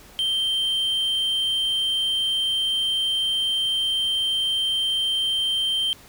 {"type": "tone", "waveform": "triangle", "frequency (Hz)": 3136, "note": "G7", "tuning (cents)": 0, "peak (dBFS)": -19, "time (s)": [0.19, 5.93], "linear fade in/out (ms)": 0, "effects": ["pink hiss -48 dBFS RMS until 6.08 s"]}